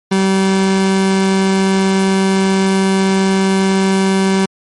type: tone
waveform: 30% pulse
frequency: 192.2 Hz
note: G3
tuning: 34 cents flat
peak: -8 dBFS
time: 0.11-4.46 s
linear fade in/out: 10 ms
effects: MP3 48 kbps